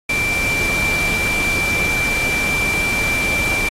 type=tone in noise; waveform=sine; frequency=2349 Hz; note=D7; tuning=in tune; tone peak=-17 dBFS; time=0.09-3.69 s; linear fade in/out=5 ms; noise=pink; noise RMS=-24 dBFS; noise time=0.09-3.69 s; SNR=+4 dB; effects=low-pass 12000 Hz 12 dB/octave + AAC 48 kbps